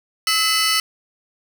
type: tone cluster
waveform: 35% pulse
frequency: 1298 / 2020 / 2982 / 4467 / 5320 Hz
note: E6 / B6 / F#7 / C#8 / E8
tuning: -27 / +39 / +13 / +12 / +15 cents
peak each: -21 dBFS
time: 0.27-0.8 s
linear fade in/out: 2 ms
effects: none